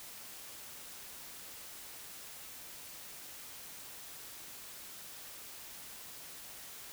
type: silence
effects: white hiss -49 dBFS RMS until 6.92 s